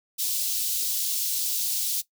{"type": "high-pass noise", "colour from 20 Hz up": "white", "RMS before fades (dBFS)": -27, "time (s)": [0.18, 2.02], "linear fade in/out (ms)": 20, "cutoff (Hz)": 3500, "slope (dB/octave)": 24, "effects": ["noise-tail reverb RT60 0.1 s tail -17 dB re dry"]}